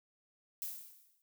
violet noise with exponential decay, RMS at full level -38 dBFS, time 0.62-1.22 s, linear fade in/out 0 ms, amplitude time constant 130 ms, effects none

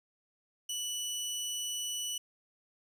20% pulse tone, 2960 Hz, F#7, in tune, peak -29 dBFS, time 0.69-2.18 s, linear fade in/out 5 ms, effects none

